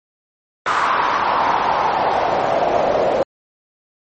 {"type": "noise with band-pass filter sweep", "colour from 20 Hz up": "pink", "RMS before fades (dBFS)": -17, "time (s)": [0.66, 3.23], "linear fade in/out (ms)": 2, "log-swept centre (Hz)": [1200, 570], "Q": 3.7, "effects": ["MP3 32 kbps"]}